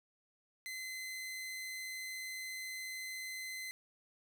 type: tone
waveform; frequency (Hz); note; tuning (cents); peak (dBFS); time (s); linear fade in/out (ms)
sawtooth; 2049; C7; -37; -38; 0.66-3.71; 0
effects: none